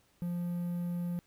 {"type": "tone with quantisation", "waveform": "triangle", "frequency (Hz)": 174.61, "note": "F3", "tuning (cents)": 0, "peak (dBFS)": -30, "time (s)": [0.22, 1.19], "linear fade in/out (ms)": 0, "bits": 10, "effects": ["pink hiss -69 dBFS RMS until 1.26 s"]}